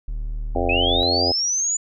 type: tone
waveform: triangle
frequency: 38.1 Hz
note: D#1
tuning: 36 cents flat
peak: -22 dBFS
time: 0.08-1.03 s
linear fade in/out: 0 ms
type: harmonic tone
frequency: 87.31 Hz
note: F2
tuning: in tune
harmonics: 1 / 3 / 4 / 5 / 6 / 7 / 8 / 9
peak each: -28 / -28 / -28 / -28 / -28 / -28 / -28 / -28 dBFS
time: 0.55-1.32 s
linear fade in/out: 5 ms
type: linear sweep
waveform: sine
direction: up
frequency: 2489 to 7040 Hz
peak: -19 dBFS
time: 0.69-1.77 s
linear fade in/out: 5 ms
effects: none